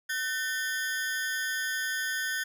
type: ring-modulated tone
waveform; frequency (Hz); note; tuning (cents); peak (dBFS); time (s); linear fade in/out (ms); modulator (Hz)
40% pulse; 1661.2; G#6; 0; -25; 0.09-2.44; 10; 144
effects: none